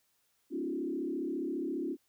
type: tone with frequency modulation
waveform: sine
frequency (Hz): 311.1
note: D#4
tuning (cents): 0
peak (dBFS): -32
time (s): 0.5-1.97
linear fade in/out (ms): 50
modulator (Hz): 34.7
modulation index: 1.7
effects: white hiss -74 dBFS RMS until 2.08 s